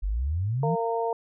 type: exponential sweep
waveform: sine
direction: up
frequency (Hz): 44.29 to 180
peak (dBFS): -24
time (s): 0.02-0.76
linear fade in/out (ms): 20
type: harmonic tone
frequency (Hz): 229.7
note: A#3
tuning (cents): -25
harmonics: 2 / 3 / 4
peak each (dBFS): -27 / -30 / -30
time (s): 0.63-1.13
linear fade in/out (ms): 2
effects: none